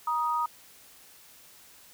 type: tone pair together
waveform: sine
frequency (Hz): 948.3 / 1244.5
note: A#5 / D#6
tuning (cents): +29 / 0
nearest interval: perfect fourth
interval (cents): 471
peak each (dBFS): -28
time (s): 0.07-0.46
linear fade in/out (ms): 5
effects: white hiss -54 dBFS RMS until 1.93 s